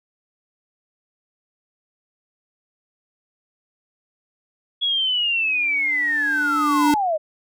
sine linear sweep, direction down, 3370 to 595 Hz, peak -18 dBFS, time 4.81-7.18 s, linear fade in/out 20 ms
square tone with exponential growth, 293.7 Hz, D4, in tune, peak -15 dBFS, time 5.37-6.94 s, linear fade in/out 1 ms, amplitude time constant 340 ms
effects none

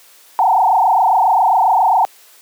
sine tone with frequency modulation, 830.6 Hz, G#5, in tune, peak -9 dBFS, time 0.39-2.05 s, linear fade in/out 0 ms, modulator 27.4 Hz, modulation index 3.9, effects white hiss -46 dBFS RMS until 2.41 s + high-pass 400 Hz 12 dB/octave

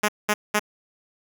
5% pulse tone bursts, 209.8 Hz, G#3, 18 cents sharp, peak -7 dBFS, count 3, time 0.03-0.595 s, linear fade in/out 10 ms, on 55 ms, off 200 ms, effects none

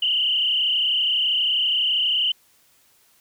sine tone with frequency modulation, 2960 Hz, F#7, in tune, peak -18 dBFS, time 0.02-2.32 s, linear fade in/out 5 ms, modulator 32.3 Hz, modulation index 4.1, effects white hiss -59 dBFS RMS until 3.2 s

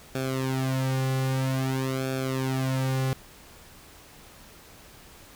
sawtooth tone with flanger, 131.9 Hz, C3, 14 cents sharp, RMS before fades -27 dBFS, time 0.15-3.13 s, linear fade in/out 0 ms, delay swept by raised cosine 1 to 3.2 ms, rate 0.51 Hz, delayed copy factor -1, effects pink hiss -50 dBFS RMS until 5.35 s

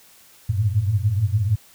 sine tone cluster, 95.1 / 105.6 / 112.4 Hz, F#2 / G#2 / A2, +48 / +29 / +37 cents, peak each -22 dBFS, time 0.49-1.56 s, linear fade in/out 10 ms, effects white hiss -51 dBFS RMS until 1.74 s

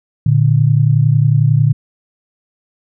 sine tone pair together, 115.77 / 146.83 Hz, A#2 / D3, -11 / 0 cents, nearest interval major third, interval 411 cents, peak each -11 dBFS, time 0.26-1.73 s, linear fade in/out 5 ms, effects none

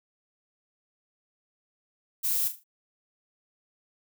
violet noise with echo, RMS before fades -27 dBFS, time 2.23-2.49 s, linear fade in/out 20 ms, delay 38 ms, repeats 4, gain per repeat -9 dB, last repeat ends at 2.642 s, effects none

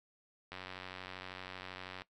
click train, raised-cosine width 0.3 ms, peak -28 dBFS, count 140, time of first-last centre 0.52-2.019 s, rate 92.7 Hz, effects noise-tail reverb RT60 0.1 s tail -18 dB re dry

